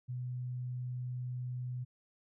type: tone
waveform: sine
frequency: 124.9 Hz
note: B2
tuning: 20 cents sharp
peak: -36 dBFS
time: 0.08-1.85 s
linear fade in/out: 20 ms
effects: none